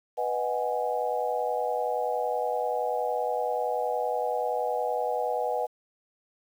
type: chord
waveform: sine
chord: G# minor seventh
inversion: first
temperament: equal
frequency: 493.9 / 622.3 / 740 / 830.6 Hz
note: B4 / D#5 / F#5 / G#5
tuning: 0 / 0 / 0 / 0 cents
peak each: -30 / -32 / -31 / -32 dBFS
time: 0.17-5.67 s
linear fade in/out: 20 ms
effects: 9-bit